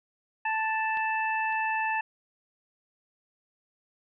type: harmonic tone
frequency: 880 Hz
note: A5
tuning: in tune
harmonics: 1 / 2 / 3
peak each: -28 / -31 / -33 dBFS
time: 0.45-2.01 s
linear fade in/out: 5 ms
type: clicks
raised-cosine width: 0.3 ms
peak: -27 / -34 dBFS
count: 2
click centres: 0.972 / 1.525 s
effects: none